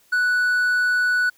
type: tone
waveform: triangle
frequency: 1480 Hz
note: F#6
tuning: in tune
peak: -15 dBFS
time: 0.12-1.3 s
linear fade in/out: 10 ms
effects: white hiss -58 dBFS RMS until 1.37 s